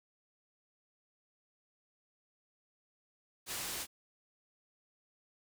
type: low-pass noise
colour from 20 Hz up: white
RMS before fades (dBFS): -40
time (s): 3.46-3.87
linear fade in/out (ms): 50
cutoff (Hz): 12000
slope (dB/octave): 12
effects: none